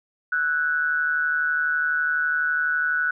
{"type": "tone with amplitude modulation", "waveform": "sine", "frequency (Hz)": 1480, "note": "F#6", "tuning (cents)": 0, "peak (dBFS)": -17, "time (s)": [0.32, 3.11], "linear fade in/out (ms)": 5, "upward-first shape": "sine", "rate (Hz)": 152, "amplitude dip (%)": 65, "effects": []}